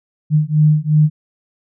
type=beating tone pair; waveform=sine; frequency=151.1 / 153.9 Hz; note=D3 / D#3; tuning=+50 / -19 cents; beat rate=2.8 Hz; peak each=-13 dBFS; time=0.3-1.1 s; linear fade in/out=50 ms; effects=none